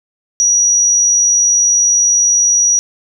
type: tone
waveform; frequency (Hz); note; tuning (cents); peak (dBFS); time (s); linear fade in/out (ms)
sine; 5800; F#8; -35; -8; 0.4-2.79; 0
effects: none